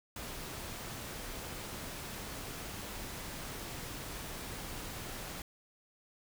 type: noise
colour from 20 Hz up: pink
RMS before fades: -43 dBFS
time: 0.16-5.42 s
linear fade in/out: 2 ms
effects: none